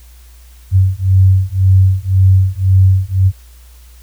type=beating tone pair; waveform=sine; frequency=93.9 / 95.8 Hz; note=F#2 / G2; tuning=+26 / -39 cents; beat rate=1.9 Hz; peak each=-10 dBFS; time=0.71-3.32 s; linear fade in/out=50 ms; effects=added 60 Hz sine -37 dBFS peak until 4.02 s + white hiss -48 dBFS RMS until 4.02 s